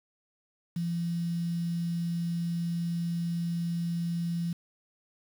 sine tone with quantisation, 170.3 Hz, F3, 43 cents flat, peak -28 dBFS, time 0.76-4.53 s, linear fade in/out 5 ms, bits 8, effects none

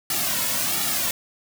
white noise with flanger, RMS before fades -24 dBFS, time 0.1-1.11 s, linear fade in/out 2 ms, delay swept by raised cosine 1.9 to 2.54 ms, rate 1.4 Hz, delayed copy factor -1, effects none

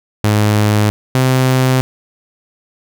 sawtooth tone pair in turn, 105.3 / 129.55 Hz, G#2 / C3, +24 / -17 cents, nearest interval major third, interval 359 cents, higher second, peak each -6 dBFS, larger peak neither, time 0.24-0.9 / 1.15-1.81 s, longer neither, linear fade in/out 0 ms, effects none

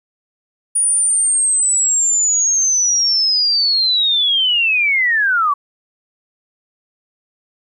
sine linear sweep, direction down, 9640 to 1106 Hz, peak -12 dBFS, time 0.75-5.54 s, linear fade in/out 10 ms, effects 9-bit

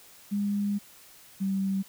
sine tone pair in turn, 203.2 / 193.77 Hz, G#3 / G3, -38 / -20 cents, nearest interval minor second, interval 82 cents, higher first, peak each -25 dBFS, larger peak neither, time 0.31-0.79 / 1.4-1.83 s, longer first, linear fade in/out 20 ms, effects white hiss -53 dBFS RMS until 1.88 s

